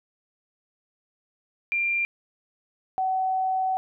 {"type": "tone pair in turn", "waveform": "sine", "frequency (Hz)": [2382, 754.6], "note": ["D7", "F#5"], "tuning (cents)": [24, 34], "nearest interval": "octave + minor sixth", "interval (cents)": 1990, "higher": "first", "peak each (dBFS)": -22, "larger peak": "neither", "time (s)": [[1.72, 2.05], [2.98, 3.77]], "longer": "second", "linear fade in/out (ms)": 0, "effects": []}